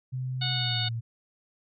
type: tone with pitch glide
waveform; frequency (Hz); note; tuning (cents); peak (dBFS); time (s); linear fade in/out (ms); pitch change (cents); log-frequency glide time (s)
sine; 128.6 to 115.23; C3 to A#2; -30 to -20; -29; 0.12-1.01; 20; -190; 0.52-0.82
type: harmonic tone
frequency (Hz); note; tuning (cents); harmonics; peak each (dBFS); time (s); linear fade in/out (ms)
734; F#5; -14; 1 / 2 / 3 / 4 / 5 / 6; -40 / -38 / -40 / -35 / -31 / -34; 0.41-0.89; 10
effects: none